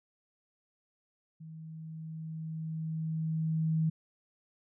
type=tone with level ramp; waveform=sine; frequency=159.6 Hz; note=D#3; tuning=44 cents sharp; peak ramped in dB=-44 to -25 dBFS; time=1.4-3.9 s; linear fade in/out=10 ms; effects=none